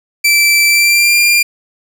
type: tone with pitch glide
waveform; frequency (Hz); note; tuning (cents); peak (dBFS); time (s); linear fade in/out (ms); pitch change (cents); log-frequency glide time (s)
sawtooth; 2331 to 2394; D7 to D7; -14 to +33; -4; 0.24-1.43; 10; +47; 0.68-1.18
effects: none